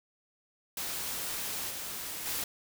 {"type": "noise with level steps", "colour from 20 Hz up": "white", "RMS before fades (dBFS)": [-36, -39, -34], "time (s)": [0.77, 2.44], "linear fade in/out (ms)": 2, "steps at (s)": [1.69, 2.25], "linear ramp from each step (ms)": 20, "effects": []}